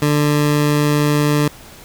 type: tone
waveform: 20% pulse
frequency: 147.8 Hz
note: D3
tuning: 11 cents sharp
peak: -8 dBFS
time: 0.02-1.48 s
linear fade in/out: 2 ms
effects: pink hiss -40 dBFS RMS until 1.84 s